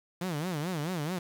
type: tone with vibrato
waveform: sawtooth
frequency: 164.81 Hz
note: E3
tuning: in tune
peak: -27 dBFS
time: 0.21-1.19 s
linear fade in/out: 5 ms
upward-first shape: sine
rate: 4.6 Hz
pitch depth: 230 cents each way
effects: 9-bit